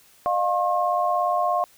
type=tone cluster; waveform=sine; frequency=609 / 706 / 1076 Hz; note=D#5 / F5 / C6; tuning=-37 / +19 / +48 cents; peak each=-27 / -22 / -24 dBFS; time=0.26-1.64 s; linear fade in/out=0 ms; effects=white hiss -55 dBFS RMS until 1.77 s